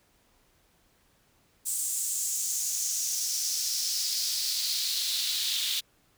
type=noise with high-pass filter sweep; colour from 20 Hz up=pink; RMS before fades=-30 dBFS; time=1.65-5.81 s; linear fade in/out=20 ms; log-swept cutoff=8100 to 3500 Hz; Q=3.5; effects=pink hiss -66 dBFS RMS until 6.17 s